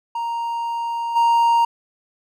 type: tone with level steps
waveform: triangle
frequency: 932.3 Hz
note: A#5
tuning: in tune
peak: -20 / -11 dBFS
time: 0.15-1.65 s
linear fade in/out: 5 ms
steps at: 1.15 s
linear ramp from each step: 20 ms
effects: none